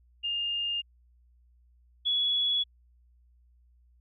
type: tone pair in turn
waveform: sine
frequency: 2819 / 3381 Hz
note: F7 / G#7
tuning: +16 / +30 cents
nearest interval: minor third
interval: 314 cents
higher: second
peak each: -28 / -24 dBFS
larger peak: second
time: 0.23-0.82 / 2.05-2.64 s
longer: neither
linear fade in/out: 20 ms
effects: added 60 Hz sine -59 dBFS peak until 4 s